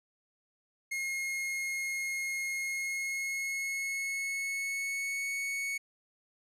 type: tone with pitch glide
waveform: 45% pulse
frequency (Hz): 2151 to 2218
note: C7 to C#7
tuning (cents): +47 to 0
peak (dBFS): -32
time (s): 0.91-5.78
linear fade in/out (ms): 10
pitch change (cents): +53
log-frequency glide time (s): 2.56-5.31
effects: low-pass 12000 Hz 12 dB/octave